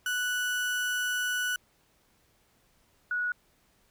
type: tone pair in turn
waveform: 35% pulse / sine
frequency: 1480 / 1462.2 Hz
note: F#6 / F#6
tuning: 0 / -21 cents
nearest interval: unison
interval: 21 cents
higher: first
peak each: -26 / -27 dBFS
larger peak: first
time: 0.06-1.56 / 3.11-3.32 s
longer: first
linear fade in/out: 2 ms
effects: pink hiss -67 dBFS RMS until 3.9 s